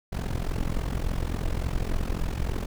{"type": "noise with amplitude modulation", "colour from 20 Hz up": "brown", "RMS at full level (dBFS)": -24, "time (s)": [0.12, 2.66], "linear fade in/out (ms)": 10, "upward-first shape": "sine", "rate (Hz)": 43.5, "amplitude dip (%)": 85, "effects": []}